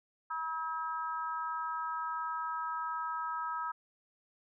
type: harmonic tone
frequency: 321.4 Hz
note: E4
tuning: 44 cents flat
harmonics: 3 / 4 / 5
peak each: -38 / -36 / -45 dBFS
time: 0.3-3.72 s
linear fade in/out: 10 ms
effects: none